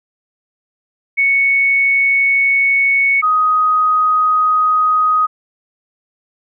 sine tone pair in turn, 2217 / 1252.2 Hz, C#7 / D#6, 0 / +11 cents, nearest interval minor seventh, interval 989 cents, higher first, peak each -10 dBFS, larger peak neither, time 1.17-3.22 / 3.22-5.27 s, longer neither, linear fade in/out 20 ms, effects none

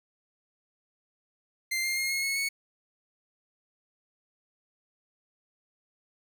sawtooth tone with pitch steps, 2089 / 2113 / 2138 / 2163 / 2188 / 2213 Hz, C7 / C7 / C7 / C#7 / C#7 / C#7, -3 / +16 / +37 / -43 / -23 / -3 cents, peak -24 dBFS, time 1.71-2.49 s, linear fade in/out 10 ms, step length 130 ms, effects none

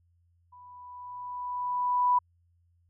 sine tone with level ramp, 987.8 Hz, B5, in tune, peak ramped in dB -49 to -19 dBFS, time 0.52-2.19 s, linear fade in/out 10 ms, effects added 86 Hz sine -64 dBFS peak until 2.89 s

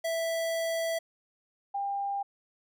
square / sine tone pair in turn, 659.3 / 798.8 Hz, E5 / G5, 0 / +32 cents, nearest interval minor third, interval 332 cents, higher second, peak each -29 / -29 dBFS, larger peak neither, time 0.04-0.99 / 1.74-2.23 s, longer first, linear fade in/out 10 ms, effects none

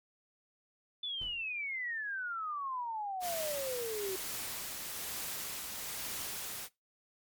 sine exponential sweep, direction down, 3520 to 370 Hz, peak -35 dBFS, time 1.03-4.16 s, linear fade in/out 5 ms
brown noise with exponential decay, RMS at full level -43 dBFS, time 1.21-1.53 s, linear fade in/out 5 ms, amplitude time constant 69 ms
white noise with tremolo, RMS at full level -39 dBFS, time 3.2-6.69 s, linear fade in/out 50 ms, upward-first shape triangle, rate 1.1 Hz, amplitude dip 30%
effects noise-tail reverb RT60 0.2 s tail -21 dB re dry + MP3 96 kbps

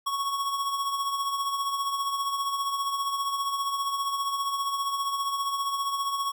square tone with tremolo, 1108.7 Hz, C#6, in tune, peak -25 dBFS, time 0.06-6.32 s, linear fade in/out 10 ms, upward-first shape triangle, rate 15 Hz, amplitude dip 55%, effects none

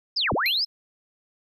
sine linear two-way sweep, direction down then up, 5360 to 41.3 to 5360 Hz, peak -21 dBFS, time 0.16-0.65 s, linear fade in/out 10 ms, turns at 0.33 s
square tone with exponential decay, 4141 Hz, C8, 19 cents flat, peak -22 dBFS, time 0.46-0.66 s, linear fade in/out 0 ms, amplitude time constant 42 ms
effects none

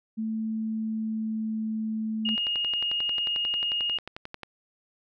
sine tone with pitch glide, 220.6 to 219.2 Hz, A3 to A3, +5 to -6 cents, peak -27 dBFS, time 0.17-2.36 s, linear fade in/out 20 ms, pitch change -11 cents, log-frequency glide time 0.4-1.65 s
sine tone, 2854 Hz, F7, 37 cents sharp, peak -25 dBFS, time 2.25-3.98 s, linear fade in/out 5 ms
click train, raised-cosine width 0.3 ms, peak -21 dBFS, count 25, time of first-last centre 2.29-4.433 s, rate 11.2 Hz
effects none

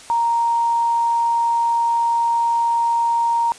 sine tone, 932.3 Hz, A#5, in tune, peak -15 dBFS, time 0.1-3.52 s, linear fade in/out 0 ms, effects white hiss -41 dBFS RMS until 3.58 s + resampled to 22050 Hz

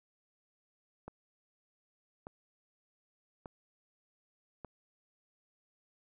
click train, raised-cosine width 1 ms, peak -30 dBFS, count 4, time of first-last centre 1.08-4.647 s, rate 0.841 Hz, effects none

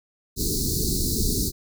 pink band-stop noise, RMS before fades -24 dBFS, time 0.36-1.52 s, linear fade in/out 50 ms, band 440 to 4000 Hz, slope 96 dB/octave, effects none

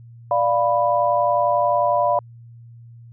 sine chord, B diminished, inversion first, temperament equal, 587.3 / 698.5 / 987.8 Hz, D5 / F5 / B5, 0 / 0 / 0 cents, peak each -20 dBFS, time 0.31-2.19 s, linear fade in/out 2 ms, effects added 117 Hz sine -40 dBFS peak until 3.12 s

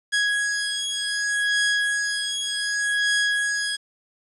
sawtooth beating tone pair, 1661 / 1661.66 Hz, G#6 / G#6, 0 / 0 cents, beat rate 0.66 Hz, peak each -21 dBFS, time 0.12-3.77 s, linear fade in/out 20 ms, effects resampled to 24000 Hz + 8-bit

